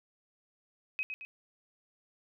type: tone with echo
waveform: sine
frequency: 2533 Hz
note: D#7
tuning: 30 cents sharp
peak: -30 dBFS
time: 0.99-1.03 s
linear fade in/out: 0 ms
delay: 110 ms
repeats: 2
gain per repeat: -6 dB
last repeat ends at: 1.25 s
effects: none